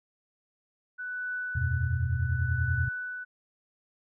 sine tone with tremolo, 1490 Hz, F#6, 12 cents sharp, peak -30 dBFS, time 0.98-3.25 s, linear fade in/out 20 ms, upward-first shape triangle, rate 0.69 Hz, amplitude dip 80%
sine chord, E suspended second, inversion none, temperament just, 82.41 / 92.71 / 123.61 Hz, E2 / F#2 / B2, 0 / +4 / +2 cents, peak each -30 / -30 / -29 dBFS, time 1.55-2.89 s, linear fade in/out 10 ms
effects none

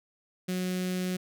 sawtooth tone with notch filter, 183 Hz, F#3, 19 cents flat, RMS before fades -31 dBFS, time 0.48-1.17 s, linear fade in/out 10 ms, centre 940 Hz, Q 0.66, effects none

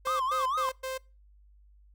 sawtooth tone bursts, 523.3 Hz, C5, in tune, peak -29 dBFS, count 4, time 0.05-0.98 s, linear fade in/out 10 ms, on 150 ms, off 110 ms
triangle tone with vibrato, 1137 Hz, C#6, 44 cents sharp, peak -25 dBFS, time 0.07-0.69 s, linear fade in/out 0 ms, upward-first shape sine, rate 4.4 Hz, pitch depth 190 cents each way
effects noise-tail reverb RT60 0.3 s tail -24 dB re dry + added 50 Hz sine -55 dBFS peak until 1.94 s

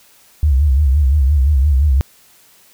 sine tone with vibrato, 70.2 Hz, C#2, 22 cents sharp, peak -9 dBFS, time 0.43-2.01 s, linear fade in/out 0 ms, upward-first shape sine, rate 5.8 Hz, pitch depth 150 cents each way, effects white hiss -49 dBFS RMS until 2.73 s

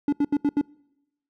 triangle tone bursts, 288.1 Hz, D4, 33 cents flat, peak -16 dBFS, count 5, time 0.08-0.613 s, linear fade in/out 2 ms, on 45 ms, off 77 ms, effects noise-tail reverb RT60 0.9 s tail -25 dB re dry

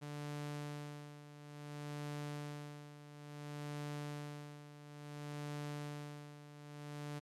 sawtooth tone with tremolo, 146.83 Hz, D3, in tune, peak -37 dBFS, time 0.01-7.2 s, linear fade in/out 20 ms, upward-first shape sine, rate 0.58 Hz, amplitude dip 75%, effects low-pass 11000 Hz 12 dB/octave + MP3 96 kbps

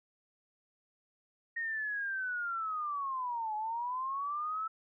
sine linear two-way sweep, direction down then up, 1864.7 to 843 to 1322 Hz, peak -33 dBFS, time 1.56-4.68 s, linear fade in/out 10 ms, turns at 3.55 s, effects none

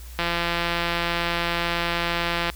click train, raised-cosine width 0.3 ms, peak -8 dBFS, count 396, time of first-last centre 0.19-2.5 s, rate 171 Hz, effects added 60 Hz sine -37 dBFS peak until 2.55 s + white hiss -47 dBFS RMS until 2.55 s

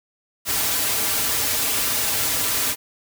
white noise with comb filter, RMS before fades -22 dBFS, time 0.45-2.76 s, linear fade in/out 50 ms, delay 5.5 ms, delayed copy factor -0.75, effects none

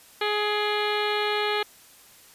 harmonic tone with a mistuned harmonic, 418.8 Hz, G#4, 15 cents sharp, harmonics 1 / 2 / 3 / 4 / 5 / 6 / 7 / 8 / 9 / 10, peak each -27 / -30 / -32 / -33 / -34 / -35 / -35 / -36 / -37 / -37 dBFS, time 0.21-1.63 s, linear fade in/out 5 ms, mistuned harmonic 6, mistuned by -70 cents, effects white hiss -52 dBFS RMS until 2.34 s + resampled to 32000 Hz

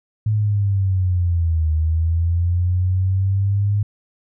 sine linear two-way sweep, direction down then up, 108.5 to 77.78 to 103.4 Hz, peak -15 dBFS, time 0.26-3.83 s, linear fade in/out 5 ms, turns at 1.71 s, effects none

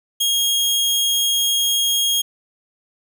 sawtooth tone, 3263 Hz, G#7, 31 cents flat, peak -13 dBFS, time 0.2-2.22 s, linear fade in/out 10 ms, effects none

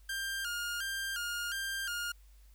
sawtooth tone with vibrato, 1501 Hz, F#6, 24 cents sharp, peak -31 dBFS, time 0.09-2.12 s, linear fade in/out 5 ms, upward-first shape square, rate 1.4 Hz, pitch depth 97 cents each way, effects added 50 Hz sine -55 dBFS peak until 2.54 s + white hiss -69 dBFS RMS until 2.54 s

